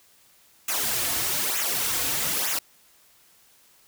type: noise with flanger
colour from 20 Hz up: white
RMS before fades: -26 dBFS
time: 0.68-2.59 s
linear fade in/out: 5 ms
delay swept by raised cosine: 0.21 to 5.11 ms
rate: 1.1 Hz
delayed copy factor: -0.75
effects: white hiss -58 dBFS RMS until 3.87 s